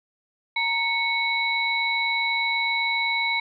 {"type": "tone cluster", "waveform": "sine", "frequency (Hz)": [929, 2213, 3926], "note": ["A#5", "C#7", "B7"], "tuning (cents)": [-6, -3, -11], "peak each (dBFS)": [-28, -23, -29], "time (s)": [0.56, 3.4], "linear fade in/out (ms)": 5, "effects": []}